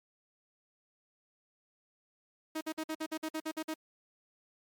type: tone bursts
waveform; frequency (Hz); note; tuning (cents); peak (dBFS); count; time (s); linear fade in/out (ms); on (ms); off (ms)
sawtooth; 315.1; D#4; +22; -30; 11; 2.55-3.742; 10; 62; 51
effects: MP3 96 kbps